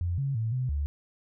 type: tone with pitch steps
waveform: sine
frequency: 87.4 / 137.8 / 112 / 127.6 / 72.1 Hz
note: F2 / C#3 / A2 / C3 / D2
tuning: +2 / -10 / +31 / -43 / -31 cents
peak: -26 dBFS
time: 0.01-0.86 s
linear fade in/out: 0 ms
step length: 170 ms
effects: none